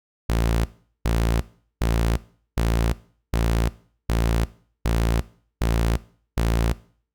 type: tone bursts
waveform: sawtooth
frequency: 56.7 Hz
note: A#1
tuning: 47 cents flat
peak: -15 dBFS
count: 9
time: 0.29-6.73 s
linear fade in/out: 5 ms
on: 360 ms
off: 400 ms
effects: noise-tail reverb RT60 0.5 s tail -19 dB re dry